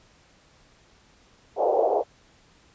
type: band-pass noise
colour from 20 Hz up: white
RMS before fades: -22 dBFS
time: 1.56-2.04 s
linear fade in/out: 50 ms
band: 400 to 750 Hz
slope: 48 dB/octave
effects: pink hiss -58 dBFS RMS until 2.74 s + resampled to 16000 Hz